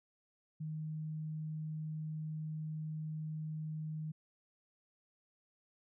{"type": "tone", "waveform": "sine", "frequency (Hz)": 155.56, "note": "D#3", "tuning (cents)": 0, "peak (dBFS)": -38, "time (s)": [0.6, 4.12], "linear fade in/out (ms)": 10, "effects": []}